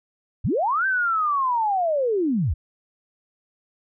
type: linear two-way sweep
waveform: sine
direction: up then down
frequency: 55.8 to 1578 to 55.8 Hz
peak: -19 dBFS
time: 0.44-2.54 s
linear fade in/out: 10 ms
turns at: 0.86 s
effects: none